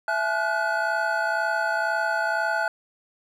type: tone cluster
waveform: triangle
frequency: 665 / 854 / 1440 / 1502 Hz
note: E5 / G#5 / F#6 / F#6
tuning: +15 / +48 / -47 / +26 cents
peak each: -26 dBFS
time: 0.08-2.68 s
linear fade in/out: 2 ms
effects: none